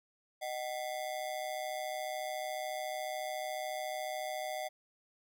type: ring-modulated tone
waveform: square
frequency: 687 Hz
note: F5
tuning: 29 cents flat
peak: -34 dBFS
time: 0.41-4.69 s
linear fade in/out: 20 ms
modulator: 67 Hz
effects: none